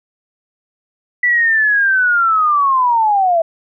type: linear sweep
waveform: sine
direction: down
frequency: 1975.5 to 646 Hz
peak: -10 dBFS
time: 1.23-3.42 s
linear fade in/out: 5 ms
effects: none